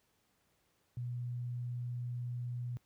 sine tone, 122 Hz, B2, 21 cents flat, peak -36 dBFS, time 0.97-2.77 s, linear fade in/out 0 ms, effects pink hiss -75 dBFS RMS until 2.85 s + high-pass 60 Hz 12 dB/octave

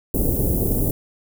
pink band-stop noise, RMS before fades -20 dBFS, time 0.14-0.91 s, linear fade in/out 2 ms, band 480 to 12000 Hz, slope 24 dB/octave, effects none

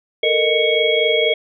sine tone cluster, 445.1 / 469.1 / 617 / 2223 / 3301 Hz, A4 / A#4 / D#5 / C#7 / G#7, +20 / +11 / -15 / +4 / -11 cents, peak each -20 dBFS, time 0.23-1.34 s, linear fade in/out 5 ms, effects none

